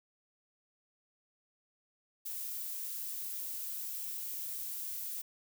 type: noise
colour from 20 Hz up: violet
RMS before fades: -40 dBFS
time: 2.25-5.22 s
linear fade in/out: 10 ms
effects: none